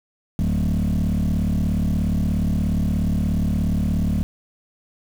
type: tone with frequency modulation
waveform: sine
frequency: 130.81 Hz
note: C3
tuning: in tune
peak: -15 dBFS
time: 0.39-4.23 s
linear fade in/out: 0 ms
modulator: 36.9 Hz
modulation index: 2.7
effects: tanh soft clip ceiling -17 dBFS + 7-bit